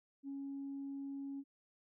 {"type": "tone", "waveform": "sine", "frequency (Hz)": 276.6, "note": "C#4", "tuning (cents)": -4, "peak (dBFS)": -40, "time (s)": [0.23, 1.44], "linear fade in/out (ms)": 50, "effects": ["tanh soft clip ceiling -37 dBFS"]}